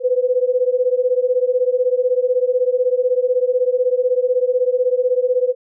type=beating tone pair; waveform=sine; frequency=493.9 / 509.9 Hz; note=B4 / C5; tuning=0 / -45 cents; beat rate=16 Hz; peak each=-17 dBFS; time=0-5.55 s; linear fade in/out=50 ms; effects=none